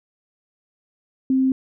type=tone; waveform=sine; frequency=262.8 Hz; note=C4; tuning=8 cents sharp; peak=-15 dBFS; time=1.3-1.52 s; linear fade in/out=2 ms; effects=none